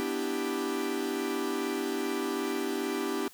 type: chord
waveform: 45% pulse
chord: E minor seventh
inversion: second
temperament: equal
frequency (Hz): 246.9 / 293.7 / 329.6 / 392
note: B3 / D4 / E4 / G4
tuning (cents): 0 / 0 / 0 / 0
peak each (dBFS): -37 / -35 / -37 / -33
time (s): 0-3.28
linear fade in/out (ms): 0
effects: white hiss -55 dBFS RMS until 3.33 s